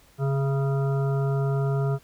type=harmonic tone with a mistuned harmonic; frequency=137.9 Hz; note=C#3; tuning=9 cents flat; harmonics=1 / 3 / 5 / 7 / 9 / 10; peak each=-22 / -30 / -35 / -42 / -41 / -42 dBFS; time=0.18-1.99 s; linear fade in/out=50 ms; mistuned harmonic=5; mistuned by=-30 cents; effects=pink hiss -57 dBFS RMS until 2.03 s